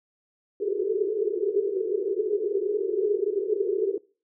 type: band-pass noise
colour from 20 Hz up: pink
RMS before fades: -26 dBFS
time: 0.6-3.98 s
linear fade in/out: 5 ms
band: 380 to 430 Hz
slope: 96 dB/octave
effects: noise-tail reverb RT60 0.4 s tail -23 dB re dry